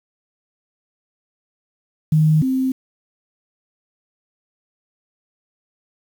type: tone pair in turn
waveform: sine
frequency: 155.56 / 261.6 Hz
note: D#3 / C4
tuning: 0 / 0 cents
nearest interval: major sixth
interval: 900 cents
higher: second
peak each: -11 / -16 dBFS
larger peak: first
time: 2.12-2.42 / 2.42-2.72 s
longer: neither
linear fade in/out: 5 ms
effects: 7-bit